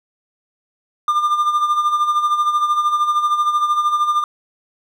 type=tone with tremolo; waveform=triangle; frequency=1201 Hz; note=D6; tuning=38 cents sharp; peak=-10 dBFS; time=1.08-4.24 s; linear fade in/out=2 ms; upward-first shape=sine; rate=13 Hz; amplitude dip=60%; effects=none

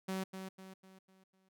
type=tone with echo; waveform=sawtooth; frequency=189.6 Hz; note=F#3; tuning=43 cents sharp; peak=-32 dBFS; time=0.08-0.24 s; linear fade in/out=10 ms; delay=250 ms; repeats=5; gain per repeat=-7 dB; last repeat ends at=1.49 s; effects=none

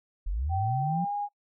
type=linear sweep; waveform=sine; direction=up; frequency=36.71 to 182.1 Hz; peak=-27 dBFS; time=0.26-1.05 s; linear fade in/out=10 ms
type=tone with pitch glide; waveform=sine; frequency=773 to 819 Hz; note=G5 to G#5; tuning=-24 to -24 cents; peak=-28 dBFS; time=0.49-1.29 s; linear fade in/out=50 ms; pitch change=+100 cents; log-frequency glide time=0.83-1.14 s
effects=noise-tail reverb RT60 0.1 s tail -21 dB re dry

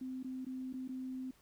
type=tone with dropouts; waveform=sine; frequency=258.6 Hz; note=C4; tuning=20 cents flat; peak=-39 dBFS; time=0.01-1.31 s; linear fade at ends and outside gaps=5 ms; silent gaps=0.23-0.244 / 0.449-0.465 / 0.728-0.738 / 0.878-0.89 s; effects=pink hiss -68 dBFS RMS until 1.41 s

